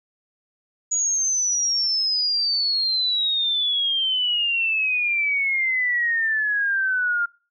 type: exponential sweep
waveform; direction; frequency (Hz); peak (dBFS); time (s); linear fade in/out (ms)
sine; down; 6830 to 1396.9; -19; 0.91-7.26; 10
effects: noise-tail reverb RT60 0.4 s tail -26 dB re dry